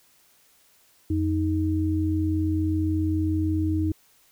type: tone pair together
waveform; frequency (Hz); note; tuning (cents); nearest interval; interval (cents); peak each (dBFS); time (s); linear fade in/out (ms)
sine; 88.17 / 313.4; F2 / D#4; +17 / +13; octave + minor seventh; 2196; -24 / -24; 1.1-3.92; 5
effects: white hiss -60 dBFS RMS until 4.31 s